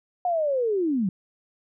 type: linear sweep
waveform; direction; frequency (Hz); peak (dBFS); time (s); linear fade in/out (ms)
sine; down; 730 to 174.61; -21; 0.25-1.09; 2
effects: none